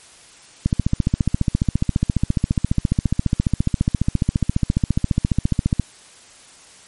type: click train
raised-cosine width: 5 ms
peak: -4 dBFS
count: 76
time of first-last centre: 0.66-5.797 s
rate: 14.6 Hz
effects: white hiss -46 dBFS RMS until 6.87 s + MP3 48 kbps